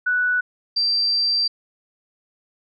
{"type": "tone pair in turn", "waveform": "sine", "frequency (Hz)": [1480, 4699], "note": ["F#6", "D8"], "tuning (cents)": [0, 0], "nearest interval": "octave + minor sixth", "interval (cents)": 2000, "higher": "second", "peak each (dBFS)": -17, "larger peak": "neither", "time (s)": [[0.06, 0.41], [0.76, 1.48]], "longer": "second", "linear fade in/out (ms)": 10, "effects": []}